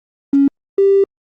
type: tone pair in turn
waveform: triangle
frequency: 278.3 / 393.6 Hz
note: C#4 / G4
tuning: +7 / +7 cents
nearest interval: tritone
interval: 600 cents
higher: second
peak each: -4 dBFS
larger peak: neither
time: 0.33-0.48 / 0.78-1.04 s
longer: second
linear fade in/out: 5 ms
effects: tanh soft clip ceiling -6 dBFS + Opus 32 kbps